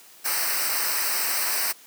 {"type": "noise with comb filter", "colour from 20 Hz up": "white", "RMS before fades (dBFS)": -25, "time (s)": [0.24, 1.73], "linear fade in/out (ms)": 20, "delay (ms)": 0.29, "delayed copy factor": -0.85, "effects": ["white hiss -50 dBFS RMS until 1.86 s", "high-pass 200 Hz 12 dB/octave"]}